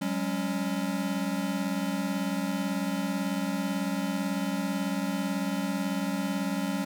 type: chord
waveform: square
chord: F# suspended second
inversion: none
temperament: equal with one note detuned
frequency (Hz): 185 / 203.1 / 277.2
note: F#3 / G#3 / C#4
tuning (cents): 0 / -38 / 0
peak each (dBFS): -33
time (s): 0.01-6.85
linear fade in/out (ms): 10
effects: none